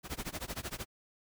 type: noise with tremolo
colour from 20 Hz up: pink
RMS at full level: -37 dBFS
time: 0.03-0.86 s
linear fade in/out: 50 ms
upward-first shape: sine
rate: 13 Hz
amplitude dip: 95%
effects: none